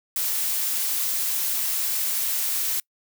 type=noise; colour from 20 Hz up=blue; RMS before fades=-25 dBFS; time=0.16-2.8 s; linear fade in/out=2 ms; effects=noise-tail reverb RT60 0.1 s tail -26 dB re dry